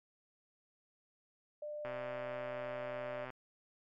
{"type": "tone", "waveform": "sine", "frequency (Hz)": 597, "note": "D5", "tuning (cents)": 28, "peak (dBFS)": -40, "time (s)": [1.62, 3.25], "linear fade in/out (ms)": 5}
{"type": "click train", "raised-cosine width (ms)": 0.5, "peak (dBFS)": -30, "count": 187, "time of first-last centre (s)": [1.85, 3.303], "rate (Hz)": 128}
{"effects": ["MP3 64 kbps"]}